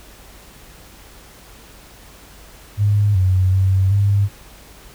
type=tone with pitch steps; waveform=sine; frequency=103 / 93.1 / 95.3 / 100.6 Hz; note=G#2 / F#2 / G2 / G2; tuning=-14 / +11 / -48 / +45 cents; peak=-12 dBFS; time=2.77-4.29 s; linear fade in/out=50 ms; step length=380 ms; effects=added 50 Hz sine -46 dBFS peak until 4.94 s + pink hiss -44 dBFS RMS until 4.94 s